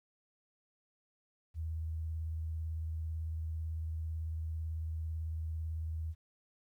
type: tone with vibrato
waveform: sine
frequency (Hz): 80.1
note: E2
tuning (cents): -49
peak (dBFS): -35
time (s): 1.54-6.15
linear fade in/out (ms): 50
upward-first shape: triangle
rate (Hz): 18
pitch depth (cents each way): 37
effects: 12-bit